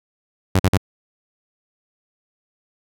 sawtooth tone bursts, 94.4 Hz, F#2, 35 cents sharp, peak -9 dBFS, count 3, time 0.55-0.775 s, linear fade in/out 5 ms, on 45 ms, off 45 ms, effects none

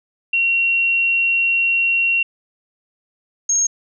sine tone pair in turn, 2740 / 6517 Hz, F7 / G#8, -34 / -34 cents, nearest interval octave + minor third, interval 1500 cents, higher second, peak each -14 / -14 dBFS, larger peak neither, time 0.33-2.23 / 3.49-3.67 s, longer first, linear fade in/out 5 ms, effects none

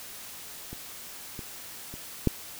clicks, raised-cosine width 3 ms, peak -26 / -25 / -28 / -8 dBFS, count 4, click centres 0.73 / 1.392 / 1.94 / 2.273 s, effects white hiss -43 dBFS RMS until 2.59 s

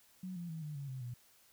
sine tone with pitch steps, 185 / 172.61 / 161.05 / 150.27 / 140.2 / 130.81 / 122.05 Hz, F#3 / F3 / E3 / D3 / C#3 / C3 / B2, 0 / -20 / -40 / +40 / +20 / 0 / -20 cents, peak -40 dBFS, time 0.23-1.14 s, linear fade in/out 5 ms, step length 130 ms, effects white hiss -66 dBFS RMS until 1.52 s

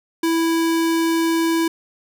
square tone, 329.6 Hz, E4, in tune, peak -17 dBFS, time 0.23-1.68 s, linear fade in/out 5 ms, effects none

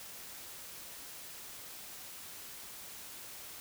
silence, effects white hiss -48 dBFS RMS until 3.6 s

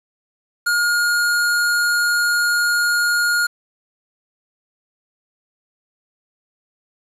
square tone, 1426 Hz, F6, 36 cents sharp, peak -16 dBFS, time 0.66-3.47 s, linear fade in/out 10 ms, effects resampled to 32000 Hz + 7-bit

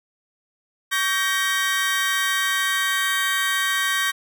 30% pulse chord, G diminished, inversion second, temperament just, 1128.9 / 1568 / 1881.6 Hz, Db6 / G6 / Bb6, +31 / 0 / +16 cents, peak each -24 / -21 / -21 dBFS, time 0.91-4.12 s, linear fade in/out 20 ms, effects none

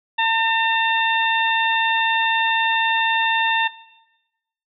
harmonic tone, 904 Hz, A5, 47 cents sharp, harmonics 1 / 2 / 3 / 4, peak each -19 / -22 / -24 / -25 dBFS, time 0.18-3.68 s, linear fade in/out 10 ms, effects noise-tail reverb RT60 1.0 s tail -18 dB re dry

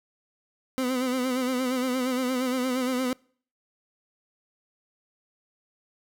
30% pulse tone with vibrato, 254.7 Hz, C4, 46 cents flat, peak -22 dBFS, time 0.78-3.13 s, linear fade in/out 0 ms, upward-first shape sine, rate 8.6 Hz, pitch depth 57 cents each way, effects noise-tail reverb RT60 0.5 s tail -26 dB re dry

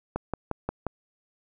click train, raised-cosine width 1 ms, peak -14 dBFS, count 5, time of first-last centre 0.16-0.867 s, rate 5.66 Hz, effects none

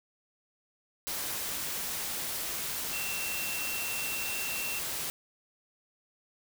sine tone in noise, 2700 Hz, E7, 41 cents sharp, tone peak -36 dBFS, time 2.93-4.79 s, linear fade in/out 0 ms, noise white, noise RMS -35 dBFS, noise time 1.07-5.1 s, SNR -4 dB, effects none

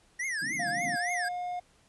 square tone with vibrato, 1864.7 Hz, A#6, in tune, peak -31 dBFS, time 0.19-1.29 s, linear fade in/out 10 ms, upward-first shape triangle, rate 3.5 Hz, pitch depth 280 cents each way
white band-pass noise, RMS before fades -42 dBFS, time 0.41-0.97 s, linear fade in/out 20 ms, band 130 to 320 Hz, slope 96 dB/octave
triangle tone with pitch glide, 702 to 715.5 Hz, F5 to F5, +9 to +42 cents, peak -30 dBFS, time 0.59-1.6 s, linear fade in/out 10 ms, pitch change +33 cents, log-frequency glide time 0.7-1.36 s
effects pink hiss -64 dBFS RMS until 1.88 s + resampled to 24000 Hz

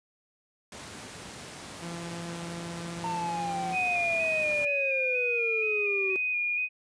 pink noise, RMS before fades -42 dBFS, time 0.72-4.65 s, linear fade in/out 2 ms
sawtooth tone with pitch glide, 170.3 to 173.88 Hz, F3 to F3, -43 to -7 cents, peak -32 dBFS, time 1.81-3.76 s, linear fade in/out 20 ms, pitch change +36 cents, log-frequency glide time 3.21-3.39 s
triangle exponential sweep, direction down, 914 to 376.2 Hz, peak -28 dBFS, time 3.04-6.16 s, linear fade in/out 0 ms
sine tone with vibrato, 2464 Hz, D#7, 17 cents flat, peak -26 dBFS, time 3.72-6.69 s, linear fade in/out 50 ms, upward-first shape square, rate 2.1 Hz, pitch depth 23 cents each way
effects high-pass 100 Hz 12 dB/octave + resampled to 22050 Hz

